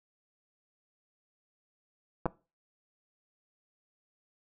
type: clicks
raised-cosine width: 1 ms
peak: -15 dBFS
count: 2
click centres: 2.257 / 2.263 s
effects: noise-tail reverb RT60 0.3 s tail -20 dB re dry